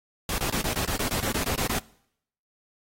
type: noise bursts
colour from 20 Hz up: pink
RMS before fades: -28 dBFS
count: 13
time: 0.29-1.787 s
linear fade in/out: 2 ms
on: 93 ms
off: 24 ms
effects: noise-tail reverb RT60 0.7 s tail -22 dB re dry + AAC 48 kbps